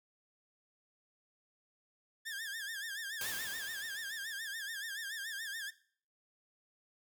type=tone with vibrato; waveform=sawtooth; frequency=1707 Hz; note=G#6; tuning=47 cents sharp; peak=-36 dBFS; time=2.25-5.71 s; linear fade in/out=20 ms; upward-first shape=sine; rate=7 Hz; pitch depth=130 cents each way
type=noise with exponential decay; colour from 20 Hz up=white; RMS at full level=-39 dBFS; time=3.21-4.92 s; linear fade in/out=1 ms; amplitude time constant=370 ms
effects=noise-tail reverb RT60 0.5 s tail -18 dB re dry